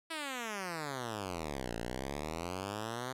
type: exponential two-way sweep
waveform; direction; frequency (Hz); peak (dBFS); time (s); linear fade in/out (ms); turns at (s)
5% pulse; down then up; 332.7 to 56.1 to 131.9; -26; 0.1-3.13; 10; 1.75
effects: low-pass 12000 Hz 12 dB/octave